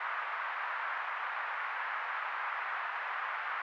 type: band-pass noise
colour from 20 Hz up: pink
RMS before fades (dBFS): -37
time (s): 0-3.62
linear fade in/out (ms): 5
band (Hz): 970 to 1900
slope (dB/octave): 24
effects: none

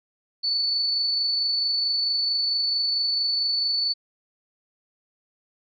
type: tone with amplitude modulation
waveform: sine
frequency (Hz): 4472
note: C#8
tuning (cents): +14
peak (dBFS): -20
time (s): 0.43-3.94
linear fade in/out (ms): 20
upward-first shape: sine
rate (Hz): 24.5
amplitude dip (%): 25
effects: none

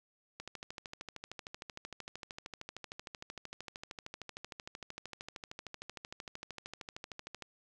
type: click train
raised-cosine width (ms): 0.2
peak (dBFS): -26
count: 93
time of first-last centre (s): 0.4-7.423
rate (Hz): 13.1
effects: none

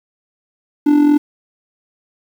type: tone with amplitude modulation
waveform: triangle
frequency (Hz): 293.7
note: D4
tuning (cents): 0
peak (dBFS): -4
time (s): 0.86-1.18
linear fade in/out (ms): 10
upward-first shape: sine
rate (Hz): 43.5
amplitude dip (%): 55
effects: 7-bit

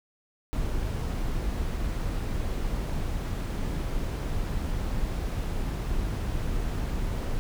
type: noise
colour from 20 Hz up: brown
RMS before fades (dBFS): -29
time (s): 0.53-7.39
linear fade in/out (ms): 0
effects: none

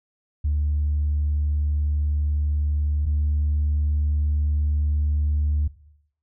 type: tone pair in turn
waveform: sine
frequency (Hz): 74 / 74.28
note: D2 / D2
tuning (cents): +14 / +20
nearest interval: unison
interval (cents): 6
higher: second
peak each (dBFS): -18 / -17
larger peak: second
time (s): 0.44-3.06 / 3.06-5.68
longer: neither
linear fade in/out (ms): 10
effects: noise-tail reverb RT60 0.7 s tail -18 dB re dry + tanh soft clip ceiling -16 dBFS

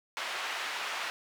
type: band-pass noise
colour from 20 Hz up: white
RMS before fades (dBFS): -36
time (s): 0.17-1.1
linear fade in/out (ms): 0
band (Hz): 740 to 2600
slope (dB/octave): 12
effects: none

